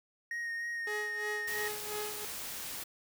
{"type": "tone with vibrato", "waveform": "triangle", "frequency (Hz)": 1864.7, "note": "A#6", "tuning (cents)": 0, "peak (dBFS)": -33, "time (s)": [0.31, 1.68], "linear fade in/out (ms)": 2, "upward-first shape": "sine", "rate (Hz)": 3.3, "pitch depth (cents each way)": 15}
{"type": "tone with tremolo", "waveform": "sawtooth", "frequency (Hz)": 421.1, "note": "G#4", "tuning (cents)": 24, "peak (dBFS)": -32, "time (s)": [0.87, 2.25], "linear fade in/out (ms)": 2, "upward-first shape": "sine", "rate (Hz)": 2.9, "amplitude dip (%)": 75}
{"type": "noise", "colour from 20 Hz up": "white", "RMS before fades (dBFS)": -41, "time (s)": [1.47, 2.84], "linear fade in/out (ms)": 10}
{"effects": []}